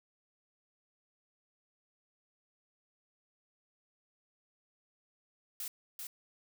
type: noise with echo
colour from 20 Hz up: blue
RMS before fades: -40 dBFS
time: 5.6-5.68 s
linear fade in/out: 2 ms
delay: 390 ms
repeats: 1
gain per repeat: -3 dB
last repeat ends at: 6.07 s
effects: none